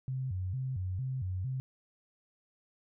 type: tone with vibrato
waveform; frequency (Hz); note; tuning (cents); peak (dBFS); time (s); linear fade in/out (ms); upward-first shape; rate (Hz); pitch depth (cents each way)
sine; 110; A2; 0; -32; 0.08-1.6; 0; square; 2.2; 300
effects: none